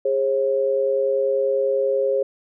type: tone pair together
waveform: sine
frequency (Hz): 409.7 / 540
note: G#4 / C#5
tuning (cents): -24 / -45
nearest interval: perfect fourth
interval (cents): 479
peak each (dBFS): -22 / -19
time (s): 0.05-2.23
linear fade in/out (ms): 5
effects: none